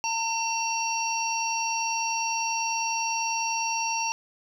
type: harmonic tone with a mistuned harmonic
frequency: 905 Hz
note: A5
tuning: 48 cents sharp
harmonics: 1 / 3 / 5 / 6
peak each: -28 / -31 / -37 / -31 dBFS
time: 0.04-4.12 s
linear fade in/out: 0 ms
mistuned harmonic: 6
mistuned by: +74 cents
effects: 9-bit